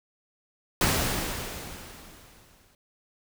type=noise with exponential decay; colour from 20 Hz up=pink; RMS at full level=-22 dBFS; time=0.81-2.75 s; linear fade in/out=2 ms; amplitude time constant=420 ms; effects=none